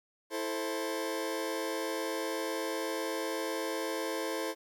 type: chord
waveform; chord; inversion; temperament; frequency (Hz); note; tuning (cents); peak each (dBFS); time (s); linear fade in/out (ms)
sawtooth; A minor; second; just; 330 / 440 / 528; E4 / A4 / C5; +2 / 0 / +16; -33; 0.3-4.55; 50
effects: 11-bit